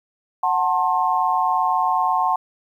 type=chord; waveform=sine; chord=F# diminished; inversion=none; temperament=just; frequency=740 / 888 / 1065.6 Hz; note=F#5 / A5 / C6; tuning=0 / +16 / +31 cents; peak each=-21 dBFS; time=0.43-2.36 s; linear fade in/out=5 ms; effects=9-bit